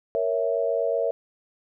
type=chord; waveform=sine; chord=A# diminished; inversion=none; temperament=equal; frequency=466.2 / 554.4 / 659.3 Hz; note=A#4 / C#5 / E5; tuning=0 / 0 / 0 cents; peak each=-26 dBFS; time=0.15-1.11 s; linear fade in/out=0 ms; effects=none